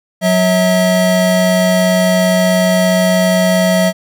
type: tone pair together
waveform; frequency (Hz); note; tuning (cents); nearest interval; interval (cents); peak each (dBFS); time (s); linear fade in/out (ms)
square; 183.3 / 647; F#3 / E5; -16 / -32; octave + minor seventh; 2184; -13; 0.21-3.93; 50
effects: none